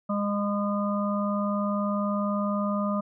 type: harmonic tone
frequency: 204 Hz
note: G#3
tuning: 31 cents flat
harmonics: 1 / 3 / 5 / 6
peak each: -26 / -31 / -37 / -32 dBFS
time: 0.09-3.01 s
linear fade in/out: 10 ms
effects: none